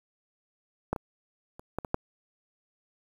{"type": "clicks", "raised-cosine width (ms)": 1, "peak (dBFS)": [-13, -21, -30, -16, -22, -11], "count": 6, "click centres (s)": [0.93, 0.962, 1.595, 1.786, 1.848, 1.944], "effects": ["8-bit"]}